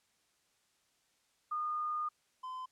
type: tone pair in turn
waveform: sine / triangle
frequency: 1222 / 1024.6 Hz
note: D#6 / C6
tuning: -32 / -37 cents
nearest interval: minor third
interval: 305 cents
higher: first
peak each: -33 / -38 dBFS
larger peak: first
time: 1.51-2.09 / 2.43-2.66 s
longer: first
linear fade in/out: 10 ms
effects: white hiss -74 dBFS RMS until 2.71 s + low-pass 9000 Hz 12 dB/octave